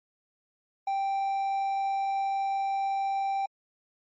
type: tone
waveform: triangle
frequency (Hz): 784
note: G5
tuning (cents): 0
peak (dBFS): -24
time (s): 0.87-3.46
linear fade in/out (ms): 5
effects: MP3 32 kbps